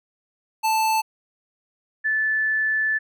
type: tone pair in turn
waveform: square / sine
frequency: 880 / 1745.8 Hz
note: A5 / A6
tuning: 0 / -14 cents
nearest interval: octave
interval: 1186 cents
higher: second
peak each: -19 dBFS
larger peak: neither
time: 0.63-1.02 / 2.04-2.99 s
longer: second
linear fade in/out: 20 ms
effects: none